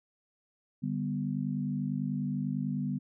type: chord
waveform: sine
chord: G major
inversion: second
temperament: equal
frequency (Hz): 146.83 / 196 / 246.9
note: D3 / G3 / B3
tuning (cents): 0 / 0 / 0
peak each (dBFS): -34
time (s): 0.82-2.99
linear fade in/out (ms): 20
effects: none